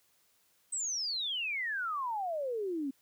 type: exponential sweep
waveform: sine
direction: down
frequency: 8290 to 261.6 Hz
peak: -32 dBFS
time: 0.72-2.91 s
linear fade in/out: 10 ms
effects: white hiss -70 dBFS RMS until 3.01 s + high-pass 60 Hz 12 dB/octave